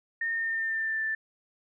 sine tone with pitch glide, 1829 to 1767.7 Hz, A#6 to A6, -33 to +8 cents, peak -27 dBFS, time 0.21-1.15 s, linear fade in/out 5 ms, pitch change -59 cents, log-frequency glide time 0.34-1.03 s, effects none

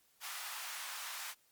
pink high-pass noise, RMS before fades -44 dBFS, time 0.2-1.35 s, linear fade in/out 50 ms, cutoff 930 Hz, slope 24 dB/octave, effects white hiss -71 dBFS RMS until 1.51 s + Opus 48 kbps

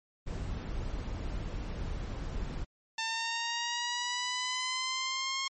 brown noise, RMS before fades -36 dBFS, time 0.26-2.65 s, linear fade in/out 20 ms
10% pulse linear sweep, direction up, 895 to 1079 Hz, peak -23 dBFS, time 2.98-5.48 s, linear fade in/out 5 ms
effects MP3 32 kbps

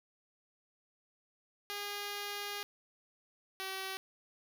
5% pulse tone pair in turn, 408.4 / 382.4 Hz, G#4 / G4, -29 / -43 cents, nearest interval minor second, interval 114 cents, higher first, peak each -27 dBFS, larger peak neither, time 1.7-2.63 / 3.6-3.97 s, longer first, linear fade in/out 0 ms, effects none

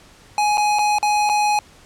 square tone with dropouts, 836 Hz, G#5, 11 cents sharp, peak -16 dBFS, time 0.38-1.59 s, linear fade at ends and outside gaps 1 ms, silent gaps 0.573-0.579 / 0.787-0.791 / 0.985-1.028 / 1.292-1.297 s, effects pink hiss -48 dBFS RMS until 1.85 s + low-pass 9000 Hz 12 dB/octave

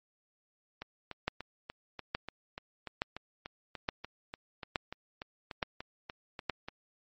two click trains, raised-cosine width 0.3 ms, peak -14 / -24 dBFS, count 7 / 21, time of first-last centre 1.28-6.497 / 0.82-6.685 s, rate 1.15 / 3.41 Hz, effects MP3 32 kbps

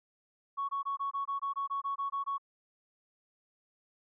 sine tone bursts, 1111 Hz, C#6, 4 cents sharp, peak -30 dBFS, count 13, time 0.57-2.382 s, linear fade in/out 20 ms, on 120 ms, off 21 ms, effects tanh soft clip ceiling -26 dBFS

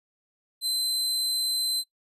sawtooth tone, 4068 Hz, C8, 50 cents flat, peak -22 dBFS, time 0.61-1.84 s, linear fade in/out 50 ms, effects noise-tail reverb RT60 0.1 s tail -19 dB re dry + resampled to 32000 Hz

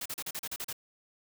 white noise bursts, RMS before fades -37 dBFS, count 9, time 0.01-0.729 s, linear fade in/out 5 ms, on 47 ms, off 37 ms, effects none

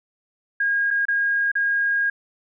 sine tone with dropouts, 1629 Hz, G#6, 34 cents flat, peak -18 dBFS, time 0.6-2.1 s, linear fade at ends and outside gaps 5 ms, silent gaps 0.906-0.909 / 1.054-1.083 / 1.517-1.553 s, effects none

